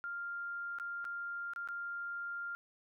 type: tone with dropouts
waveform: sine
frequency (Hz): 1396.9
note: F6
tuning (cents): 0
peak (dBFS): -38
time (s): 0.04-2.55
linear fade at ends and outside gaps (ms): 0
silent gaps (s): 0.786-0.799 / 1.044-1.051 / 1.535-1.561 / 1.675-1.687
effects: none